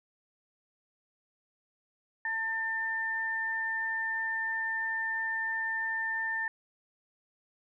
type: tone pair together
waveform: sine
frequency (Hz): 897 / 1794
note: A5 / A6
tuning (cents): +33 / +33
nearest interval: octave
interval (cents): 1200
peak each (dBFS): -39 / -30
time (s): 2.25-6.48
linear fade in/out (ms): 2
effects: none